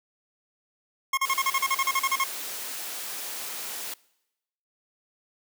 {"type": "tone bursts", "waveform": "25% pulse", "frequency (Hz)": 1078, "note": "C#6", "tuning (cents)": -49, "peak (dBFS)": -18, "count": 14, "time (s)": [1.13, 2.24], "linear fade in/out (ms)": 5, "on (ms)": 44, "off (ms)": 38}
{"type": "noise", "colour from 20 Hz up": "white", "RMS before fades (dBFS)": -35, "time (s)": [1.25, 3.94], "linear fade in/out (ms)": 5}
{"effects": ["noise-tail reverb RT60 0.9 s tail -23 dB re dry", "high-pass 300 Hz 12 dB/octave"]}